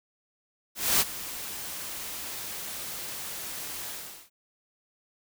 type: noise with ADSR envelope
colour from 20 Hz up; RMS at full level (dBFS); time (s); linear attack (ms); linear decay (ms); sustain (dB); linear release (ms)
white; -21; 0.75-4.3; 250; 38; -16; 410
effects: none